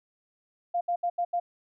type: tone bursts at uneven times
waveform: sine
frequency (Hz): 698.5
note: F5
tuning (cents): 0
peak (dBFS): -24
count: 5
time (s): 0.74-0.81 / 0.88-0.96 / 1.03-1.1 / 1.18-1.25 / 1.33-1.4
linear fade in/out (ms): 10
effects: none